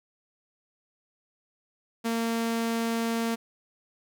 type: tone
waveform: sawtooth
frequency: 229.3 Hz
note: A#3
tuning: 28 cents flat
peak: -22 dBFS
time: 2.04-3.36 s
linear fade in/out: 20 ms
effects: none